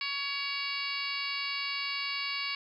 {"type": "harmonic tone with a mistuned harmonic", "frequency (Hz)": 560, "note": "C#5", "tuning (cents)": 18, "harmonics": [2, 3, 4, 5, 6, 7, 8, 9], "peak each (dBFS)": [-41, -45, -36, -38, -47, -42, -38, -44], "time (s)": [0.01, 2.55], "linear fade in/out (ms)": 2, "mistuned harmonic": 4, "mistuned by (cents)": 19, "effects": ["11-bit"]}